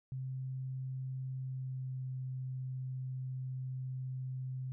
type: tone with pitch glide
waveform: sine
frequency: 130.81 to 129.61 Hz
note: C3 to C3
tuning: 0 to -16 cents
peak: -37 dBFS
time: 0.12-4.72 s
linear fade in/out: 0 ms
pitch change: -16 cents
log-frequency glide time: 1.37-2.07 s
effects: none